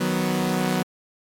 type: chord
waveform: sawtooth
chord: B major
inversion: first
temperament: equal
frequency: 155.56 / 185 / 246.9 Hz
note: D#3 / F#3 / B3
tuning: 0 / 0 / 0 cents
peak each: -25 / -20 / -22 dBFS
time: 0-0.83 s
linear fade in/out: 10 ms
effects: AAC 64 kbps